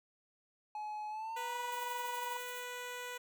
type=tone with pitch glide; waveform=triangle; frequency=848 to 962.9 Hz; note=G#5 to B5; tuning=+36 to -44 cents; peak=-37 dBFS; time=0.75-2.37 s; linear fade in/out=2 ms; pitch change=+220 cents; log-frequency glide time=1.09-1.58 s
type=tone; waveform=10% pulse; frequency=492.6 Hz; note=B4; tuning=5 cents flat; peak=-33 dBFS; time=1.36-3.18 s; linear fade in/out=10 ms
type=noise with tremolo; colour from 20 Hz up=violet; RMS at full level=-48 dBFS; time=1.72-2.64 s; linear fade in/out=2 ms; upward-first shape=triangle; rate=12 Hz; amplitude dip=70%
effects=none